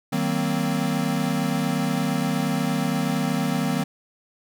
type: chord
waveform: square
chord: C half-diminished seventh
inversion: first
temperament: equal with one note detuned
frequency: 155.56 / 188.45 / 233.1 / 261.6 Hz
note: Eb3 / Gb3 / Bb3 / C4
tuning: 0 / +32 / 0 / 0 cents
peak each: -28 dBFS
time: 0.12-3.84 s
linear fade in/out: 10 ms
effects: none